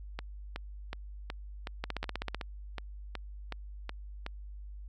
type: two click trains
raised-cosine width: 0.3 ms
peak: -21 / -18 dBFS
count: 12 / 9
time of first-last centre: 0.19-4.264 / 1.84-2.346 s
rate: 2.7 / 15.8 Hz
effects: added 50 Hz sine -42 dBFS peak until 4.88 s